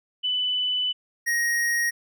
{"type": "tone pair in turn", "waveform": ["sine", "square"], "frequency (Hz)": [2993, 1877.9], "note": ["F#7", "A#6"], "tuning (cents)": [19, 12], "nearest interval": "minor sixth", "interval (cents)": 807, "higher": "first", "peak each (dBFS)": -22, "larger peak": "neither", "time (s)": [[0.23, 0.93], [1.26, 1.91]], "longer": "first", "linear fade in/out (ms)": 20, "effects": []}